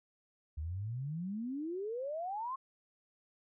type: exponential sweep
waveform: sine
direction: up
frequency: 72.5 to 1092 Hz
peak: -36 dBFS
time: 0.57-2.56 s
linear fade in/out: 10 ms
effects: none